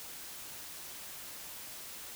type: silence
effects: white hiss -46 dBFS RMS until 2.15 s